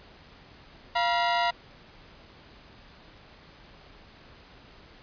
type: tone pair together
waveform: sawtooth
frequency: 693 / 960.7 Hz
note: F5 / B5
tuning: -14 / -48 cents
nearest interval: tritone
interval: 566 cents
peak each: -22 dBFS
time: 0.95-1.51 s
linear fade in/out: 10 ms
effects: pink hiss -52 dBFS RMS until 5.02 s + resampled to 11025 Hz